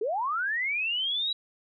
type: linear sweep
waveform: sine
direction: up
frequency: 390 to 3922 Hz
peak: -26 dBFS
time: 0.01-1.33 s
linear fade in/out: 5 ms
effects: none